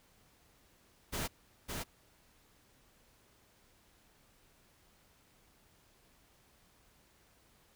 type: noise with echo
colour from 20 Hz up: pink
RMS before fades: -37 dBFS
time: 1.12-1.28 s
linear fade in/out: 20 ms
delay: 560 ms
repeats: 1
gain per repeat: -3 dB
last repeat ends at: 1.84 s
effects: pink hiss -67 dBFS RMS until 7.75 s